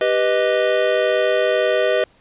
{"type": "chord", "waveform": "square", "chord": "G augmented", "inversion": "none", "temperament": "equal", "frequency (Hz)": [392, 493.9, 622.3], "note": ["G4", "B4", "D#5"], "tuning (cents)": [0, 0, 0], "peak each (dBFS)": [-23, -20, -19], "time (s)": [0.01, 2.04], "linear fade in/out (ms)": 2, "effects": ["pink hiss -55 dBFS RMS until 2.2 s", "resampled to 8000 Hz"]}